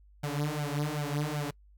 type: tone with flanger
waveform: sawtooth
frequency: 147.6 Hz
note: D3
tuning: 9 cents sharp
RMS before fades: -32 dBFS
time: 0.23-1.51 s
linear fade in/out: 10 ms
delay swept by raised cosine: 1.3 to 6.6 ms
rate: 2.6 Hz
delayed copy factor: +1
effects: noise-tail reverb RT60 0.1 s tail -25 dB re dry + added 50 Hz sine -55 dBFS peak until 1.77 s